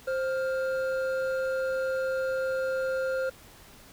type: tone pair together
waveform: triangle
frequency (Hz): 525 / 1401.6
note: C5 / F6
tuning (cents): +6 / +6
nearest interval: octave + perfect fourth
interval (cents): 1700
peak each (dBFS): -25 / -33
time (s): 0.07-3.3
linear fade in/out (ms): 10
effects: pink hiss -52 dBFS RMS until 3.92 s